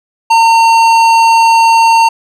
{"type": "tone with tanh clipping", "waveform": "sine", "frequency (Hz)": 911, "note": "A#5", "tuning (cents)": -40, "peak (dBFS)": -6, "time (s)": [0.3, 2.09], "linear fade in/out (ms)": 10, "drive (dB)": 15, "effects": []}